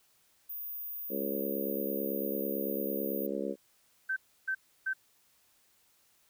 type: tone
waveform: sine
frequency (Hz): 14917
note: A#9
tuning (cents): 0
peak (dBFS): -37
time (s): 0.49-3.27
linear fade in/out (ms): 10
type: harmonic tone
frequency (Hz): 69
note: C#2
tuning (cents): -7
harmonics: 3 / 4 / 5 / 6 / 7 / 8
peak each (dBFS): -39 / -39 / -39 / -39 / -39 / -39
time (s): 1.09-3.56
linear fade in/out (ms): 50
type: tone bursts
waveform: sine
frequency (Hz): 1547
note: G6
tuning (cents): -23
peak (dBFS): -29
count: 3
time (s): 4.09-4.935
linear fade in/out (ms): 10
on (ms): 75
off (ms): 310
effects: white hiss -68 dBFS RMS until 6.29 s